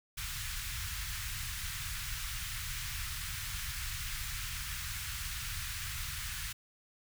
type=band-stop noise; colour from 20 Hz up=pink; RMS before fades=-39 dBFS; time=0.17-6.53 s; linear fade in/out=10 ms; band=120 to 1400 Hz; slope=24 dB/octave; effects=none